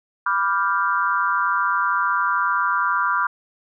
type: chord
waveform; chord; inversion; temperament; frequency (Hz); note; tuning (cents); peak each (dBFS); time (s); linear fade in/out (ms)
sine; G dominant seventh; first; equal; 987.8 / 1174.7 / 1396.9 / 1568; B5 / D6 / F6 / G6; 0 / 0 / 0 / 0; -24 / -22 / -22 / -27; 0.26-3.27; 5
effects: none